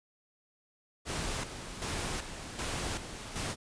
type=noise with tremolo; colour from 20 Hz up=pink; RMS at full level=-35 dBFS; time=1.05-3.56 s; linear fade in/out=50 ms; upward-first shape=square; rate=1.3 Hz; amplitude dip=60%; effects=resampled to 22050 Hz